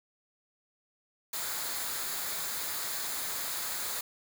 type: noise with comb filter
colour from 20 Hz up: white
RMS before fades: -35 dBFS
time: 1.33-4.01 s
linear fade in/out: 5 ms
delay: 0.35 ms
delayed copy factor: -0.5
effects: none